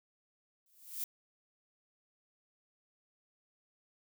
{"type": "noise with exponential growth", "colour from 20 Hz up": "violet", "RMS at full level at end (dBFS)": -35, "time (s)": [0.66, 1.04], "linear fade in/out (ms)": 2, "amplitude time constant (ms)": 82, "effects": []}